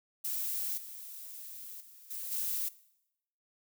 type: noise with level steps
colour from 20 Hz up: violet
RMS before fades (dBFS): -35 / -46 / -55 / -40 / -34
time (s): 0.24-2.69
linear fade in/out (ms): 10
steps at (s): 0.77 / 1.8 / 2.1 / 2.31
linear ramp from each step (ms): 10
effects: noise-tail reverb RT60 0.8 s tail -19 dB re dry